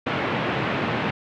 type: band-pass noise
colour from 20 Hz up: pink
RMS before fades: -25 dBFS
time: 0.06-1.11 s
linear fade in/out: 10 ms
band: 120 to 2900 Hz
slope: 24 dB/octave
effects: none